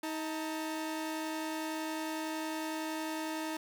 sawtooth tone pair together, 316.3 / 898 Hz, D#4 / A5, +29 / +35 cents, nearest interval octave + tritone, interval 1806 cents, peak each -32 / -38 dBFS, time 0.03-3.57 s, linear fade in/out 5 ms, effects 10-bit

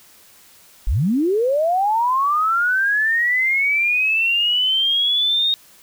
sine linear sweep, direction up, 33.9 to 3729 Hz, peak -15 dBFS, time 0.87-5.54 s, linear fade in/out 0 ms, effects white hiss -49 dBFS RMS until 5.82 s

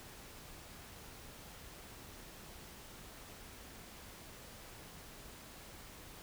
silence, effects pink hiss -53 dBFS RMS until 6.22 s

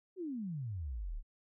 sine exponential sweep, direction down, 392 to 30.87 Hz, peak -37 dBFS, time 0.16-1.23 s, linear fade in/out 50 ms, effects none

